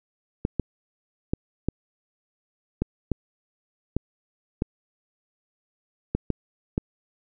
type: clicks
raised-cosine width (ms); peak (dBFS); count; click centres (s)
3; -10; 11; 0.451 / 0.597 / 1.335 / 1.686 / 2.82 / 3.117 / 3.966 / 4.621 / 6.15 / 6.303 / 6.779
effects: none